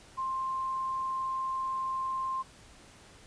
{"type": "tone", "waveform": "sine", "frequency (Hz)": 1053, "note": "C6", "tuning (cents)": 11, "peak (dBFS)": -30, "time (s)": [0.17, 2.43], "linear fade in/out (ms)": 20, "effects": ["pink hiss -55 dBFS RMS until 3.26 s", "resampled to 22050 Hz"]}